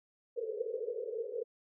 white band-pass noise, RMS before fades -38 dBFS, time 0.36-1.44 s, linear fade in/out 20 ms, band 430 to 500 Hz, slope 96 dB/octave, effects none

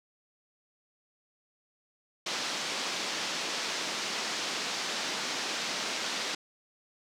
white band-pass noise, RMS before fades -34 dBFS, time 2.26-6.35 s, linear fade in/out 5 ms, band 180 to 5800 Hz, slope 24 dB/octave, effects none

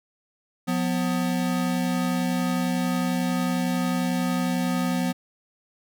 square tone pair together, 178.74 / 249.8 Hz, F3 / B3, +40 / +20 cents, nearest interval tritone, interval 580 cents, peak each -26 dBFS, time 0.67-5.13 s, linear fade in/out 20 ms, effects none

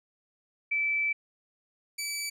sine / 15% pulse tone pair in turn, 2317 / 2304 Hz, D7 / D7, -24 / -34 cents, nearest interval unison, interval 10 cents, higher first, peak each -25 dBFS, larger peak neither, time 0.71-1.13 / 1.98-2.3 s, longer first, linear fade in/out 10 ms, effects none

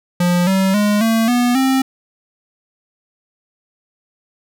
square tone with pitch steps, 176.5 / 191.37 / 207.5 / 225 / 243.9 / 264.5 Hz, F3 / G3 / G#3 / A3 / B3 / C4, +19 / -41 / -1 / +39 / -21 / +19 cents, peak -13 dBFS, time 0.2-1.82 s, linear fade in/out 5 ms, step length 270 ms, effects none

